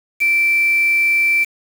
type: tone with quantisation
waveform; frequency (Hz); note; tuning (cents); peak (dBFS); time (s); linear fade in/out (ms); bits
sine; 2338; D7; -8; -12; 0.2-1.45; 20; 5
effects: none